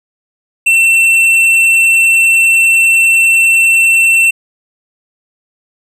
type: tone with hard clipping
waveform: sine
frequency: 2695 Hz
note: E7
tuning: 38 cents sharp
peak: -7 dBFS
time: 0.66-4.31 s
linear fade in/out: 10 ms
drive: 7 dB
effects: none